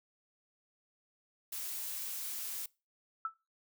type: noise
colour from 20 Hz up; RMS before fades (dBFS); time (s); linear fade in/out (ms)
blue; -40; 1.52-2.66; 5
type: tone with exponential decay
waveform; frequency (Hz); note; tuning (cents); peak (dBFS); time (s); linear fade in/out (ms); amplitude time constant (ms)
sine; 1318.5; E6; 0; -29; 3.25-3.34; 2; 19
effects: noise-tail reverb RT60 0.3 s tail -24 dB re dry